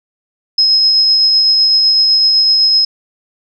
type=tone with tremolo; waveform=sine; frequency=5130 Hz; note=E8; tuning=48 cents flat; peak=-6 dBFS; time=0.58-2.85 s; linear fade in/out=5 ms; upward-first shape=triangle; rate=7.9 Hz; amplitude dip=25%; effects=none